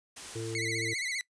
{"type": "noise", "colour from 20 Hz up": "white", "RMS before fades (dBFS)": -43, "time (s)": [0.16, 0.55], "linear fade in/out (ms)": 10}
{"type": "harmonic tone", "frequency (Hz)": 112.6, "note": "A2", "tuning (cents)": 40, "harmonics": [1, 3, 4], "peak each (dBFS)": [-38, -38, -38], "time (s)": [0.35, 0.94], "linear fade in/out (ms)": 10}
{"type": "tone with vibrato", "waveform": "sawtooth", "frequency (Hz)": 2100, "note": "C7", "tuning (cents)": 6, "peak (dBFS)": -28, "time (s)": [0.55, 1.21], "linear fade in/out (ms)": 0, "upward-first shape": "sine", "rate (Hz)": 15, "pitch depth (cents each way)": 110}
{"effects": ["noise-tail reverb RT60 0.1 s tail -21 dB re dry", "resampled to 22050 Hz"]}